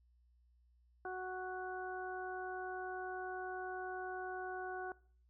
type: harmonic tone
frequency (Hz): 370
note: F#4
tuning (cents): 0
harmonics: 1 / 2 / 3 / 4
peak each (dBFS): -44 / -44 / -52 / -47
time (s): 1.05-4.92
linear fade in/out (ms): 2
effects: noise-tail reverb RT60 0.5 s tail -22 dB re dry + added 60 Hz sine -67 dBFS peak until 5.29 s